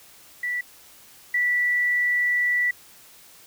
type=tone pair in turn; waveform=sine; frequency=1960 / 1960 Hz; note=B6 / B6; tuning=-14 / -14 cents; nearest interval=unison; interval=0 cents; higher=neither; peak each=-24 / -19 dBFS; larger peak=second; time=0.43-0.61 / 1.34-2.71 s; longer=second; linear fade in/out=5 ms; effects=white hiss -50 dBFS RMS until 3.46 s